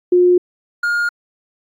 sine / triangle tone pair in turn, 357.7 / 1420.1 Hz, F4 / F6, +41 / +29 cents, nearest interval 2 octaves, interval 2388 cents, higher second, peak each -8 / -13 dBFS, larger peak first, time 0.12-0.38 / 0.83-1.09 s, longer neither, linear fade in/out 5 ms, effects AAC 64 kbps

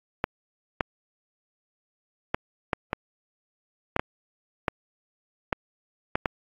clicks, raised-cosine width 0.5 ms, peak -8 dBFS, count 11, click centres 0.241 / 0.808 / 2.345 / 2.732 / 2.931 / 3.964 / 3.995 / 4.682 / 5.528 / 6.155 / 6.258 s, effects AAC 64 kbps

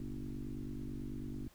sine tone with frequency modulation, 131.2 Hz, C3, 5 cents sharp, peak -39 dBFS, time 0-1.48 s, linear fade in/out 2 ms, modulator 49.1 Hz, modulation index 3.8, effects pink hiss -65 dBFS RMS until 1.54 s

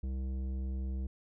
sine tone with tanh clipping, 65.41 Hz, C2, in tune, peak -35 dBFS, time 0.03-1.07 s, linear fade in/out 5 ms, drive 12 dB, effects none

